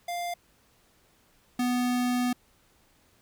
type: tone pair in turn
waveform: square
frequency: 698.5 / 247 Hz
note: F5 / B3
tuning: 0 / 0 cents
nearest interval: octave + tritone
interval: 1800 cents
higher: first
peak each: -31 / -25 dBFS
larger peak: second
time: 0.08-0.34 / 1.59-2.33 s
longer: second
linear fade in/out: 5 ms
effects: pink hiss -64 dBFS RMS until 3.21 s